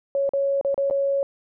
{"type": "tone with dropouts", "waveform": "sine", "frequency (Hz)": 554.4, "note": "C#5", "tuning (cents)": 0, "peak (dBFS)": -19, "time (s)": [0.15, 1.23], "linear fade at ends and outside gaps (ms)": 1, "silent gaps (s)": [[0.292, 0.335], [0.612, 0.648], [0.744, 0.778], [0.9, 0.909]], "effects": []}